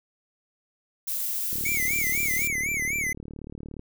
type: noise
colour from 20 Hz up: violet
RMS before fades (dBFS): -29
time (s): 1.07-2.48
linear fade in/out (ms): 10
type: click train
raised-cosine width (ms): 3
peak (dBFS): -26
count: 85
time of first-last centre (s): 1.53-3.794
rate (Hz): 37.1
type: tone with vibrato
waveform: square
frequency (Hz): 2175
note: C#7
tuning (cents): -33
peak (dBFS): -26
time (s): 1.65-3.13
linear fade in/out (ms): 5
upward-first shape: sine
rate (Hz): 4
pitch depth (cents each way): 140
effects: none